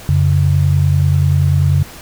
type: tone pair together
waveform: sine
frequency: 90.5 / 140.8 Hz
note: F#2 / C#3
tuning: -38 / +27 cents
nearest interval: minor sixth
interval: 765 cents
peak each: -12 dBFS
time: 0.09-1.83 s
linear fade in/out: 0 ms
effects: pink hiss -35 dBFS RMS until 2.01 s